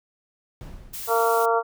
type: noise with exponential decay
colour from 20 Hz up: brown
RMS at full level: -35 dBFS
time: 0.61-1.53 s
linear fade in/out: 0 ms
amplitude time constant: 200 ms
type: noise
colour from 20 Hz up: blue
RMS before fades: -34 dBFS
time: 0.93-1.46 s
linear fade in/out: 10 ms
type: harmonic tone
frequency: 229.5 Hz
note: A#3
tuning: 27 cents flat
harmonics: 2 / 3 / 4 / 5 / 6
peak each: -22 / -24 / -25 / -26 / -27 dBFS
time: 1.07-1.63 s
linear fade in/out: 50 ms
effects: none